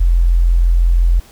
sine tone, 42.92 Hz, F1, 29 cents flat, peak -8 dBFS, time 0-1.2 s, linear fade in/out 10 ms, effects pink hiss -44 dBFS RMS until 1.31 s

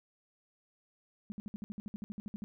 sine tone bursts, 207.7 Hz, G#3, in tune, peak -37 dBFS, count 15, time 1.3-2.44 s, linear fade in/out 0 ms, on 20 ms, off 60 ms, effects none

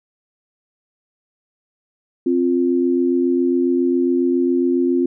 sine tone pair together, 262.7 / 350 Hz, C4 / F4, +7 / +4 cents, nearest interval perfect fourth, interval 497 cents, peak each -17 dBFS, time 2.26-5.06 s, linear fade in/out 5 ms, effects none

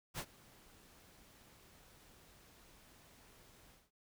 pink noise with ADSR envelope, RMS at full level -40 dBFS, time 0.14-3.91 s, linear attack 46 ms, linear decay 63 ms, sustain -23 dB, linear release 200 ms, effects none

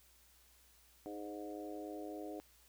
harmonic tone with a mistuned harmonic, 103.7 Hz, G#2, 2 cents flat, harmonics 3 / 4 / 5 / 6 / 7, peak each -46 / -49 / -51 / -52 / -52 dBFS, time 1.06-2.4 s, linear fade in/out 0 ms, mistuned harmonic 5, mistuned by +20 cents, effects added 60 Hz sine -70 dBFS peak until 2.68 s + white hiss -67 dBFS RMS until 2.68 s

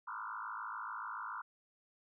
sine tone with frequency modulation, 1200 Hz, D6, 37 cents sharp, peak -40 dBFS, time 0.07-1.42 s, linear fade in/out 10 ms, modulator 53.5 Hz, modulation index 4.8, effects none

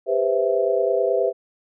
sine chord, C major seventh, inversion second, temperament equal with one note detuned, 398.8 / 493.9 / 523.3 / 659.3 Hz, G4 / B4 / C5 / E5, +30 / 0 / 0 / 0 cents, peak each -23 dBFS, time 0.06-1.33 s, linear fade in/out 50 ms, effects none

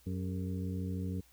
harmonic tone with a mistuned harmonic, 92.5 Hz, F#2, in tune, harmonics 1 / 2 / 3 / 4 / 5, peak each -36 / -38 / -43 / -50 / -49 dBFS, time 0.06-1.21 s, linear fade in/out 10 ms, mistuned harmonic 4, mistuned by +120 cents, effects added 60 Hz sine -65 dBFS peak until 1.32 s + white hiss -65 dBFS RMS until 1.32 s

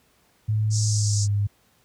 sine tone with pitch glide, 107.6 to 101.97 Hz, A2 to G#2, -38 to -31 cents, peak -19 dBFS, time 0.48-1.47 s, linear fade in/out 10 ms, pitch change -93 cents, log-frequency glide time 0.83-1.29 s
white band-pass noise, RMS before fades -30 dBFS, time 0.7-1.28 s, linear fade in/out 50 ms, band 5000 to 7600 Hz, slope 48 dB/octave
effects pink hiss -62 dBFS RMS until 1.84 s + high-pass 60 Hz 12 dB/octave

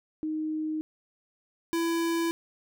sine / square tone pair in turn, 311.1 / 333.7 Hz, D#4 / E4, 0 / +21 cents, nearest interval minor second, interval 121 cents, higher second, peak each -28 / -26 dBFS, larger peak second, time 0.23-0.81 / 1.73-2.31 s, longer neither, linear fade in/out 0 ms, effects none

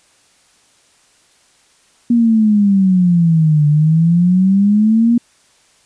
sine exponential two-way sweep, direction down then up, 240 to 146.83 to 240 Hz, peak -8 dBFS, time 2.1-5.18 s, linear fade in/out 5 ms, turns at 3.67 s, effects white hiss -53 dBFS RMS until 5.85 s + resampled to 22050 Hz

